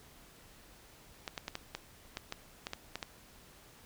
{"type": "clicks", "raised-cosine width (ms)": 0.2, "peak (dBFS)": -20, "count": 11, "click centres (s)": [1.278, 1.378, 1.481, 1.554, 1.75, 2.171, 2.324, 2.669, 2.734, 2.956, 3.028], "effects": ["pink hiss -58 dBFS RMS until 3.85 s"]}